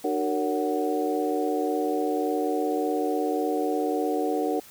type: tone cluster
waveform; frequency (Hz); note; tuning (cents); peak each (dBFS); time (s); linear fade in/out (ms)
sine; 300.2 / 376.7 / 460.2 / 562 / 741; D4 / F#4 / A#4 / C#5 / F#5; +38 / +31 / -22 / +24 / +2; -28 / -31 / -28 / -34 / -30; 0.04-4.6; 5
effects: white hiss -49 dBFS RMS until 4.7 s